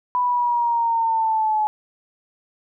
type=linear sweep; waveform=sine; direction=down; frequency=993 to 850 Hz; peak=-17 dBFS; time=0.15-1.67 s; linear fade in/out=0 ms; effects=none